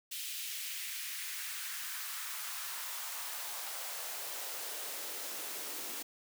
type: noise with high-pass filter sweep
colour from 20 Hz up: white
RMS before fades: -41 dBFS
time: 0.11-6.03 s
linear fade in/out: 10 ms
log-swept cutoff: 2900 to 280 Hz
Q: 1.7
effects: none